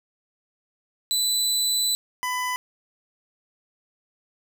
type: tone pair in turn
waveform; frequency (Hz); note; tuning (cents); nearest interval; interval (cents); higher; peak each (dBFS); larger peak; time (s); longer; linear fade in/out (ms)
25% pulse; 3989 / 999.5; B7 / B5; +17 / +20; 2 octaves; 2397; first; -17 / -21; first; 1.11-1.95 / 2.23-2.56; first; 0
effects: none